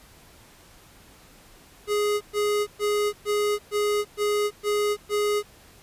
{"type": "tone bursts", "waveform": "square", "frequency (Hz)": 415.3, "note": "G#4", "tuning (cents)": 0, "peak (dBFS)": -22, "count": 8, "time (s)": [1.87, 5.43], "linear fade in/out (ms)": 50, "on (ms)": 340, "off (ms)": 120, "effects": ["pink hiss -52 dBFS RMS until 5.82 s", "resampled to 32000 Hz"]}